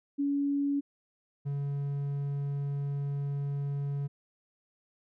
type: tone pair in turn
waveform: sine / triangle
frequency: 282.8 / 141.4 Hz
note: C#4 / C#3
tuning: +35 / +35 cents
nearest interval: octave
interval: 1200 cents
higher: first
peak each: -26 / -28 dBFS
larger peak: first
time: 0.18-0.81 / 1.45-4.08 s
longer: second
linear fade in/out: 20 ms
effects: none